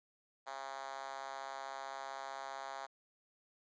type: tone with high-pass filter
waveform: 5% pulse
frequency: 135.6 Hz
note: C#3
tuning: 38 cents flat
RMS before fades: -45 dBFS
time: 0.46-2.87 s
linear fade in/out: 20 ms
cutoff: 750 Hz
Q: 2.4
effects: resampled to 16000 Hz + 12-bit